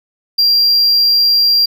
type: tone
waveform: triangle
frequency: 4754 Hz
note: D8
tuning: 20 cents sharp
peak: -7 dBFS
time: 0.38-1.66 s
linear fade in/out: 10 ms
effects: none